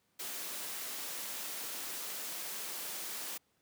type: high-pass noise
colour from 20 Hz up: white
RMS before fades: -41 dBFS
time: 0.19-3.38 s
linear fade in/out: 10 ms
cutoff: 210 Hz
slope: 12 dB/octave
effects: pink hiss -75 dBFS RMS until 3.61 s + high-pass 100 Hz 12 dB/octave